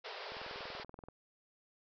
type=band-pass noise; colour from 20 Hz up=pink; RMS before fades=-46 dBFS; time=0.04-0.84 s; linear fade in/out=10 ms; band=400 to 5200 Hz; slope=96 dB/octave
type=click train; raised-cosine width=1 ms; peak=-35 dBFS; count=17; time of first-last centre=0.32-1.086 s; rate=20.9 Hz
effects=none